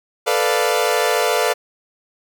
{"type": "chord", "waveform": "sawtooth", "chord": "B half-diminished seventh", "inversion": "third", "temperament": "equal", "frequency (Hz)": [440, 493.9, 587.3, 698.5], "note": ["A4", "B4", "D5", "F5"], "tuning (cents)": [0, 0, 0, 0], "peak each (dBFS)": [-17, -17, -18, -18], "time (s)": [0.26, 1.54], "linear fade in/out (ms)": 20, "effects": []}